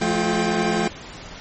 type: tone cluster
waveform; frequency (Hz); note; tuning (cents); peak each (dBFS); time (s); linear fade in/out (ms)
25% pulse; 172.2 / 215.6 / 354.5 / 789; F3 / A3 / F4 / G5; -24 / -35 / +26 / +11; -22 / -19 / -21 / -23; 0.01-0.88; 5
effects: pink hiss -38 dBFS RMS until 1.4 s + MP3 32 kbps